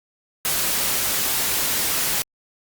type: noise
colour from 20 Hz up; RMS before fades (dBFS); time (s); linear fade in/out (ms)
white; -22; 0.45-2.22; 0
effects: Opus 48 kbps